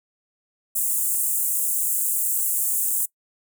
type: high-pass noise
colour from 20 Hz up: pink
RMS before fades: -23 dBFS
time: 0.75-3.06 s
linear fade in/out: 10 ms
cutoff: 7700 Hz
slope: 48 dB/octave
effects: noise-tail reverb RT60 0.1 s tail -23 dB re dry